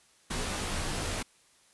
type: noise with comb filter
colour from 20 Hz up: pink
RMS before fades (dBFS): -33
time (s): 0.3-1.23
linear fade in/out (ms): 10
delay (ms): 18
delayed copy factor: -0.7
effects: white hiss -63 dBFS RMS until 1.73 s + resampled to 24000 Hz